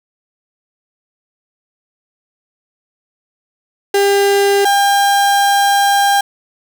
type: tone pair in turn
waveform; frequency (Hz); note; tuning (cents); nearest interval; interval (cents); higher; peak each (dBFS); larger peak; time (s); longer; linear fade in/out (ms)
35% pulse; 399.9 / 801.4; G4 / G5; +35 / +38; octave; 1203; second; -8; neither; 3.94-4.65 / 4.65-6.21; second; 5
effects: none